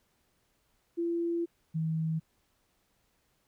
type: tone pair in turn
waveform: sine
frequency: 339.5 / 160.22 Hz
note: F4 / E3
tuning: -49 / -49 cents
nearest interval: octave + minor second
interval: 1300 cents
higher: first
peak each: -28 dBFS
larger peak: neither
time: 0.97-1.46 / 1.74-2.2 s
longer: first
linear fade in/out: 20 ms
effects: pink hiss -73 dBFS RMS until 3.47 s